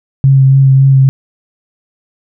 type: tone with vibrato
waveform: sine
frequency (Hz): 134.9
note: C#3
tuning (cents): -47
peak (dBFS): -3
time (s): 0.24-1.09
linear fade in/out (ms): 0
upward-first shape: sine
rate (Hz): 3.6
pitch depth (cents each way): 17
effects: none